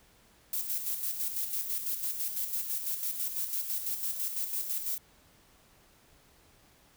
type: noise with tremolo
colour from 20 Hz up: violet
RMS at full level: -32 dBFS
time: 0.53-4.98 s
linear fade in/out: 2 ms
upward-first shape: square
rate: 6 Hz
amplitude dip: 50%
effects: pink hiss -62 dBFS RMS until 6.96 s